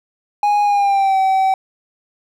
triangle tone with pitch glide, 826 to 766.2 Hz, G#5 to G5, -10 to -40 cents, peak -10 dBFS, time 0.43-1.54 s, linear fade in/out 2 ms, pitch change -130 cents, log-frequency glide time 0.63-1.18 s, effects none

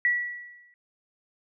sine tone with exponential decay, 1942 Hz, B6, 30 cents flat, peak -18 dBFS, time 0.05-0.74 s, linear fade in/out 1 ms, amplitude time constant 150 ms, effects none

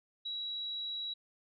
sine tone, 3887 Hz, B7, 28 cents flat, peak -36 dBFS, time 0.25-1.14 s, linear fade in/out 10 ms, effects none

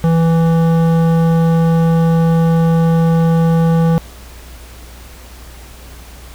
sine tone with hard clipping, 165 Hz, E3, 2 cents sharp, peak -11 dBFS, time 0.04-3.98 s, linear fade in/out 0 ms, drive 13 dB, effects added 60 Hz sine -34 dBFS peak until 6.34 s + pink hiss -39 dBFS RMS until 6.34 s

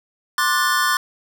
square chord, D dominant seventh, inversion third, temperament just, 1057.2 / 1174.7 / 1468.3 / 1762 Hz, C6 / D6 / F#6 / A6, +18 / 0 / -14 / +2 cents, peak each -23 dBFS, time 0.38-0.97 s, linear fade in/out 2 ms, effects none

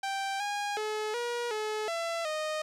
sawtooth tone with pitch steps, 783 / 818 / 428.3 / 478.6 / 428.9 / 671 / 618 Hz, G5 / G#5 / A4 / A#4 / A4 / E5 / D#5, -2 / -26 / -47 / +46 / -44 / +31 / -12 cents, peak -27 dBFS, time 0.03-2.62 s, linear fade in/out 5 ms, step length 370 ms, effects low-pass 8000 Hz 12 dB/octave + 11-bit

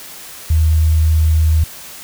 sine tone, 79 Hz, D#2, 27 cents sharp, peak -9 dBFS, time 0.5-1.64 s, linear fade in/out 5 ms, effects white hiss -34 dBFS RMS until 2.03 s

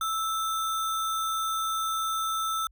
sine tone with sample-and-hold, 1318.5 Hz, E6, in tune, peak -26 dBFS, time 0.01-2.67 s, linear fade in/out 2 ms, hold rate 4900 Hz, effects added 50 Hz sine -56 dBFS peak until 2.71 s

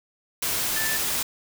sine tone in noise, 1760 Hz, A6, in tune, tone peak -28 dBFS, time 0.76-0.97 s, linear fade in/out 5 ms, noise white, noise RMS -26 dBFS, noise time 0.42-1.23 s, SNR -5 dB, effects none

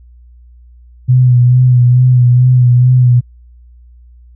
sine tone with vibrato, 124.8 Hz, B2, 19 cents sharp, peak -4 dBFS, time 1.08-3.21 s, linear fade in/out 20 ms, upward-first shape sine, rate 2.3 Hz, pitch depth 35 cents each way, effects added 60 Hz sine -37 dBFS peak until 4.35 s

